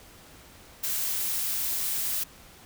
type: noise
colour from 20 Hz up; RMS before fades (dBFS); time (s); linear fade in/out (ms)
blue; -29; 0.83-2.24; 10
effects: pink hiss -51 dBFS RMS until 2.65 s